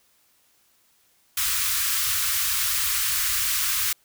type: band-stop noise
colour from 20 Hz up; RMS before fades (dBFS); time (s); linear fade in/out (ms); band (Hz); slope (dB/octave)
white; -24; 1.37-3.93; 5; 100 to 1100; 48
effects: white hiss -63 dBFS RMS until 4.04 s